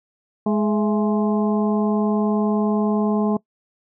harmonic tone with a mistuned harmonic, 210 Hz, G#3, 19 cents sharp, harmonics 1 / 2 / 3 / 4 / 5, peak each -18 / -24 / -28 / -30 / -32 dBFS, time 0.46-3.37 s, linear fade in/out 5 ms, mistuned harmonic 3, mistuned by +80 cents, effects noise-tail reverb RT60 0.1 s tail -22 dB re dry

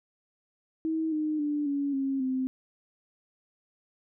sine tone with pitch steps, 320 / 307 / 294.5 / 282.5 / 271 / 259.9 Hz, D#4 / D#4 / D4 / C#4 / C#4 / C4, +49 / -23 / +5 / +33 / -39 / -11 cents, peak -26 dBFS, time 0.85-2.47 s, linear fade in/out 0 ms, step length 270 ms, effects none

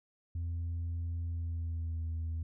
sine tone with pitch glide, 84.5 to 81.53 Hz, E2 to E2, +43 to -19 cents, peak -31 dBFS, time 0.35-2.43 s, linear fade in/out 5 ms, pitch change -62 cents, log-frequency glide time 1.25-2.06 s, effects tanh soft clip ceiling -32 dBFS

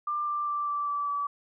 sine tone with pitch steps, 1190 / 1181.8 / 1173.6 / 1165.5 / 1157.5 / 1149.5 Hz, D6 / D6 / D6 / D6 / D6 / D6, +22 / +10 / -2 / -14 / -25 / -37 cents, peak -27 dBFS, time 0.07-1.27 s, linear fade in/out 5 ms, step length 200 ms, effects none

